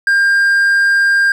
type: tone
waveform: triangle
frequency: 1601 Hz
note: G6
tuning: 36 cents sharp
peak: -7 dBFS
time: 0.07-1.32 s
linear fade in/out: 2 ms
effects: none